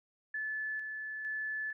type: tone with tremolo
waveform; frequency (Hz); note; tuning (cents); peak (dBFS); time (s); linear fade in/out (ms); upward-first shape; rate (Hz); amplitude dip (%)
sine; 1734; A6; -26; -34; 0.34-1.73; 5; square; 1.1; 35
effects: none